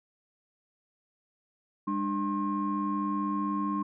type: tone cluster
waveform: sine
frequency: 202.5 / 298.2 / 1070 Hz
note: G#3 / D4 / C6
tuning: -43 / +27 / +38 cents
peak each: -31 dBFS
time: 1.87-3.83 s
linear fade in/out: 10 ms
effects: tanh soft clip ceiling -20 dBFS